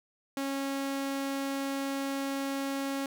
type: tone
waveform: sawtooth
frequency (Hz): 274.4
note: C#4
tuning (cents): -17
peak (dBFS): -27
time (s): 0.37-3.06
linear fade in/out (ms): 2
effects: none